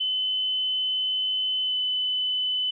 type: tone with pitch glide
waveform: sine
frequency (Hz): 3033 to 3012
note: F#7 to F#7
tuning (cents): +42 to +30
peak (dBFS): -23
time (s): 0-2.71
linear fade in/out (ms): 10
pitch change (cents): -12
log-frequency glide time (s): 1.63-1.76
effects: none